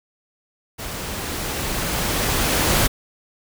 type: noise with level ramp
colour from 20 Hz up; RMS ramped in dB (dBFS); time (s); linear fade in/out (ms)
pink; -31 to -17; 0.78-2.88; 20
effects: none